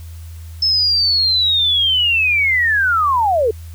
sine linear sweep, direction down, 5274 to 415.3 Hz, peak -12 dBFS, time 0.62-3.51 s, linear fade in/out 5 ms, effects added 82 Hz sine -30 dBFS peak until 3.74 s + white hiss -47 dBFS RMS until 3.74 s

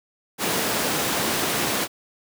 pink high-pass noise, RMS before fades -24 dBFS, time 0.38-1.88 s, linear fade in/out 50 ms, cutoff 190 Hz, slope 12 dB/octave, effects none

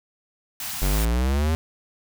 white band-stop noise, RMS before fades -31 dBFS, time 0.6-1.05 s, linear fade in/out 2 ms, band 280 to 640 Hz, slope 96 dB/octave
square exponential sweep, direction up, 46.58 to 81.9 Hz, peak -20 dBFS, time 0.82-1.55 s, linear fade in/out 0 ms
effects none

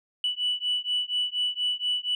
sine beating tone pair, 2960 / 2964.2 Hz, F#7 / F#7, 0 / +2 cents, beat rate 4.2 Hz, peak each -27 / -27 dBFS, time 0.24-2.15 s, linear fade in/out 2 ms, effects tanh soft clip ceiling -19 dBFS

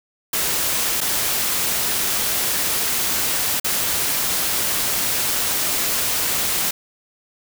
white noise with dropouts, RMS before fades -21 dBFS, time 0.33-6.71 s, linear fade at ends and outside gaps 5 ms, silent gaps 1.006-1.012 / 3.599-3.644 s, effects none

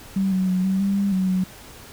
sine tone with pitch steps, 193.1 / 187.1 / 184.3 / 191 / 197.5 / 199.3 / 187.5 / 185.6 Hz, G3 / F#3 / F#3 / G3 / G3 / G3 / F#3 / F#3, -26 / +20 / -7 / -45 / +13 / +29 / +23 / +6 cents, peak -18 dBFS, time 0.16-1.44 s, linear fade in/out 5 ms, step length 160 ms, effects pink hiss -43 dBFS RMS until 1.92 s

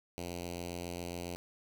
5% pulse tone with notch filter, 87.31 Hz, F2, in tune, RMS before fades -41 dBFS, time 0.18-1.36 s, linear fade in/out 0 ms, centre 1200 Hz, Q 0.77, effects none

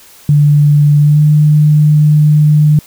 sine tone with pitch glide, 146.83 to 150.7 Hz, D3 to D3, 0 to +45 cents, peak -4 dBFS, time 0.29-2.79 s, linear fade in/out 2 ms, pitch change +45 cents, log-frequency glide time 0.99-1.24 s, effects white hiss -40 dBFS RMS until 2.86 s

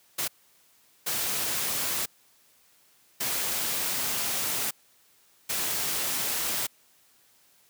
white noise bursts at uneven times, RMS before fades -29 dBFS, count 4, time 0.18-0.28 / 1.06-2.06 / 3.2-4.71 / 5.49-6.67 s, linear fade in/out 10 ms, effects white hiss -62 dBFS RMS until 7.69 s + high-pass 80 Hz 12 dB/octave

